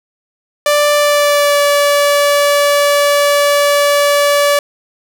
sawtooth tone with pitch glide, 587.3 to 575.9 Hz, D5 to D5, 0 to -34 cents, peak -5 dBFS, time 0.66-4.59 s, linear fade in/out 2 ms, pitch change -34 cents, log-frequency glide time 0.95-1.6 s, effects 7-bit

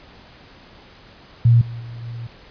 sine tone with level steps, 117.6 Hz, A#2, 16 cents sharp, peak -9 / -28 / -31 / -28 dBFS, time 1.45-2.27 s, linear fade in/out 5 ms, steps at 1.61 / 1.8 / 2.02 s, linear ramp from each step 5 ms, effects pink hiss -46 dBFS RMS until 2.5 s + resampled to 11025 Hz

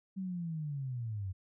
sine linear sweep, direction down, 194.1 to 90.5 Hz, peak -35 dBFS, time 0.16-1.33 s, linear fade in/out 20 ms, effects none

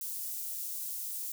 white high-pass noise, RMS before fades -38 dBFS, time 0.01-1.32 s, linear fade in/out 2 ms, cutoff 8700 Hz, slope 12 dB/octave, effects none

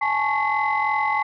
sine tone cluster, 835 / 878 / 1105 / 2040 Hz, G#5 / A5 / C#6 / C7, +9 / -4 / -6 / -44 cents, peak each -24 dBFS, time 0.01-1.23 s, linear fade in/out 10 ms, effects tanh soft clip ceiling -12 dBFS

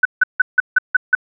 sine tone bursts, 1505 Hz, F#6, 29 cents sharp, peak -7 dBFS, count 7, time 0.03-1.151 s, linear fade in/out 5 ms, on 23 ms, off 160 ms, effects none

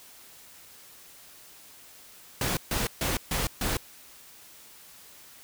pink noise bursts, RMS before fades -28 dBFS, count 5, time 2.41-3.77 s, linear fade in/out 2 ms, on 160 ms, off 140 ms, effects white hiss -51 dBFS RMS until 5.43 s

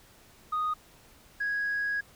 sine tone pair in turn, 1241 / 1656.5 Hz, D#6 / G#6, -5 / -5 cents, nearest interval perfect fourth, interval 500 cents, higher second, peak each -25 / -26 dBFS, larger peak first, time 0.52-0.74 / 1.4-2.01 s, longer second, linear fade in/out 10 ms, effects tanh soft clip ceiling -24 dBFS + pink hiss -57 dBFS RMS until 2.15 s

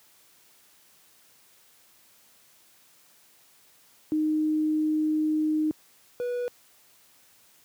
sine / triangle tone pair in turn, 308.8 / 488.6 Hz, D#4 / B4, -13 / -19 cents, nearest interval minor sixth, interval 794 cents, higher second, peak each -22 / -25 dBFS, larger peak first, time 4.12-5.71 / 6.2-6.48 s, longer first, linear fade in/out 0 ms, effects white hiss -59 dBFS RMS until 7.64 s + high-pass 80 Hz 12 dB/octave

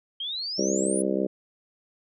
sine exponential sweep, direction up, 3136 to 10160 Hz, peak -29 dBFS, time 0.2-1.02 s, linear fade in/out 5 ms
harmonic tone, 65.9 Hz, C2, 13 cents sharp, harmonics 3 / 4 / 5 / 6 / 7 / 8 / 9, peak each -29 / -33 / -29 / -29 / -34 / -32 / -32 dBFS, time 0.58-1.27 s, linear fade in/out 10 ms
effects none

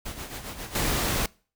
pink noise with tremolo, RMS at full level -35 dBFS, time 0.05-0.91 s, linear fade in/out 10 ms, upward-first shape sine, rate 7.4 Hz, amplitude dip 60%
pink noise, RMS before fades -26 dBFS, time 0.75-1.26 s, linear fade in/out 2 ms
effects noise-tail reverb RT60 0.4 s tail -24 dB re dry

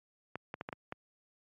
clicks, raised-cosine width 0.5 ms, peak -23 dBFS, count 6, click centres 0.356 / 0.541 / 0.611 / 0.689 / 0.728 / 0.924 s, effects high-pass 100 Hz 12 dB/octave + MP3 64 kbps

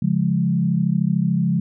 sine chord, Db major, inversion none, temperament equal with one note detuned, 140.53 / 174.61 / 207.7 Hz, Db3 / F3 / Ab3, +24 / 0 / 0 cents, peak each -22 / -19 / -22 dBFS, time 0.02-1.6 s, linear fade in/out 5 ms, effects none

